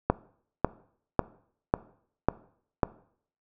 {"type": "click train", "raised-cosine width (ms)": 1, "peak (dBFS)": -6, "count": 6, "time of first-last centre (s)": [0.1, 2.832], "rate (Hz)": 1.83, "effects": ["noise-tail reverb RT60 0.6 s tail -20 dB re dry"]}